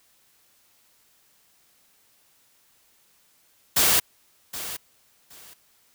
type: noise with echo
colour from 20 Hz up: white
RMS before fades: -19 dBFS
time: 3.76-4 s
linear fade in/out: 10 ms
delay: 770 ms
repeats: 2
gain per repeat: -14 dB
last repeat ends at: 5.54 s
effects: white hiss -62 dBFS RMS until 5.94 s